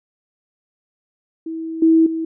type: tone with level steps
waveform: sine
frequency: 324.4 Hz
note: E4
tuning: 28 cents flat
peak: -24 / -9 / -20 dBFS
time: 1.46-2.25 s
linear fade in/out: 5 ms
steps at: 1.82 / 2.06 s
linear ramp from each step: 5 ms
effects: none